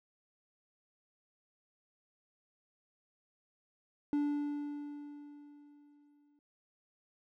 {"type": "tone with exponential decay", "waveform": "triangle", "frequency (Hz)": 291.2, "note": "D4", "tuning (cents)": -15, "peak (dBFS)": -26, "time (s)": [4.13, 6.39], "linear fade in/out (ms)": 1, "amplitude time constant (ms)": 490, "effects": []}